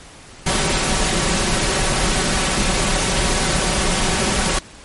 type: noise with comb filter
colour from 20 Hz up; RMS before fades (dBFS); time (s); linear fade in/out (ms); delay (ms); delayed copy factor
pink; -18; 0.46-4.59; 5; 5.3; +0.5
effects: pink hiss -41 dBFS RMS until 4.84 s + MP3 48 kbps